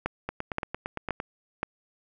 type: two click trains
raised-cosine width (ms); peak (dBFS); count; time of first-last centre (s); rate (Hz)
0.5; -12 / -16; 4 / 9; 0.06-1.631 / 0.29-1.201; 1.91 / 8.78
effects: none